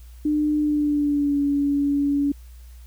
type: tone with pitch glide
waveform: sine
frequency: 300 to 284.3 Hz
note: D4 to C#4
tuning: +37 to +44 cents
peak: -18 dBFS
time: 0.25-2.32 s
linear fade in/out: 5 ms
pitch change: -93 cents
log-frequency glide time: 0.59-1.39 s
effects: added 60 Hz sine -40 dBFS peak until 2.86 s + white hiss -57 dBFS RMS until 2.86 s